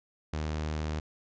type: tone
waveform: sawtooth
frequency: 77 Hz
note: D#2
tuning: 17 cents flat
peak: -27 dBFS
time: 0.33-1 s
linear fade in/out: 5 ms
effects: resampled to 16000 Hz